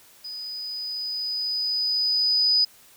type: tone with level ramp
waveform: sine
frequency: 4978 Hz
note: D#8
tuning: in tune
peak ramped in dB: -33 to -16 dBFS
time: 0.24-2.65 s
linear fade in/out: 10 ms
effects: white hiss -53 dBFS RMS until 2.96 s